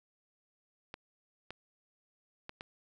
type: clicks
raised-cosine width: 0.3 ms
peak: -26 dBFS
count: 4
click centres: 0.941 / 1.506 / 2.494 / 2.609 s
effects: none